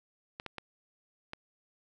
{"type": "clicks", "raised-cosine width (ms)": 0.3, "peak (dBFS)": -23, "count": 4, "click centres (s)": [0.399, 0.463, 0.583, 1.334], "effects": []}